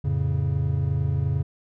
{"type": "chord", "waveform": "triangle", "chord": "F augmented", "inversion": "none", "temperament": "equal", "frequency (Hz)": [87.31, 110, 138.59], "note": ["F2", "A2", "C#3"], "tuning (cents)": [0, 0, 0], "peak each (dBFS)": [-24, -26, -22], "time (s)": [0.04, 1.43], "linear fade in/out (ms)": 10, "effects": []}